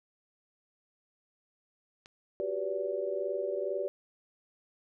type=click; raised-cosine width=0.2 ms; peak=-33 dBFS; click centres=2.059 s
type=chord; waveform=sine; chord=G major seventh; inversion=third; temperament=equal with one note detuned; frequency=370 / 392 / 493.9 / 576.6 Hz; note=F#4 / G4 / B4 / D5; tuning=0 / 0 / 0 / -32 cents; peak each=-39 / -35 / -38 / -34 dBFS; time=2.4-3.88 s; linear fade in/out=0 ms
effects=none